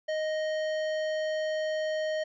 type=tone with tanh clipping; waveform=sine; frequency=622.3 Hz; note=D#5; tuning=in tune; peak=-30 dBFS; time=0.08-2.24 s; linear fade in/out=10 ms; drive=16 dB; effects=resampled to 16000 Hz